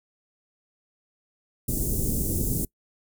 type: band-stop noise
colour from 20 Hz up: pink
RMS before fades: -26 dBFS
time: 1.68-2.65 s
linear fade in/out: 5 ms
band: 380 to 8000 Hz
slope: 24 dB/octave
effects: noise-tail reverb RT60 0.1 s tail -23 dB re dry